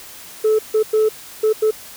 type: tone bursts at uneven times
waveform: sine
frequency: 433.7 Hz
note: A4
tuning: 25 cents flat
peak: -10 dBFS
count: 5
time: 0.44-0.59 / 0.74-0.83 / 0.93-1.09 / 1.43-1.53 / 1.62-1.71 s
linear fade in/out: 10 ms
effects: tanh soft clip ceiling -10 dBFS + white hiss -38 dBFS RMS until 1.96 s